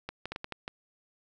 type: clicks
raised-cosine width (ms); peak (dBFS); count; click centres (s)
0.3; -20; 7; 0.09 / 0.256 / 0.32 / 0.361 / 0.444 / 0.523 / 0.679
effects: none